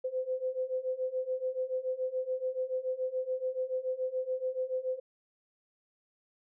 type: beating tone pair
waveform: sine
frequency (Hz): 510 / 517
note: C5 / C5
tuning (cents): -44 / -21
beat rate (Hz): 7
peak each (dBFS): -35 / -33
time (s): 0.04-5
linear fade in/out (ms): 10
effects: none